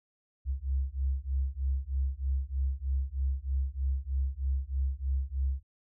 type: beating tone pair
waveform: sine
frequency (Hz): 65.6 / 68.8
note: C2 / C#2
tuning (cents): +5 / -12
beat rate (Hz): 3.2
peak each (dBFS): -31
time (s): 0.45-5.63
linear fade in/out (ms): 50
effects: none